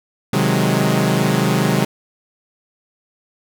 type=chord; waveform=sawtooth; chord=Ab dominant seventh; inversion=first; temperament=equal; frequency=130.81 / 155.56 / 185 / 207.7 Hz; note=C3 / Eb3 / Gb3 / Ab3; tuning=0 / 0 / 0 / 0 cents; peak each=-16 dBFS; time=0.33-1.85 s; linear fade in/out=5 ms; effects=none